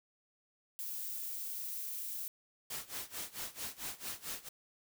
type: noise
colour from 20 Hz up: violet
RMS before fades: -41 dBFS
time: 0.79-2.28 s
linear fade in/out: 0 ms
type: noise with tremolo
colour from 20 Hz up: white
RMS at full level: -40 dBFS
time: 2.7-4.49 s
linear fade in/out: 5 ms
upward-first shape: sine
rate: 4.5 Hz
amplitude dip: 90%
effects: none